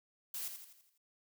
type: noise with echo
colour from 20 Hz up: blue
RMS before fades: -41 dBFS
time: 0.34-0.48 s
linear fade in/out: 2 ms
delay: 83 ms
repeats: 6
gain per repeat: -6 dB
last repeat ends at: 0.978 s
effects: none